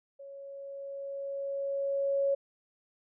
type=tone with level ramp; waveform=sine; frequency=554.4 Hz; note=C#5; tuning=in tune; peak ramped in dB=-44 to -24 dBFS; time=0.19-2.35 s; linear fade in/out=10 ms; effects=none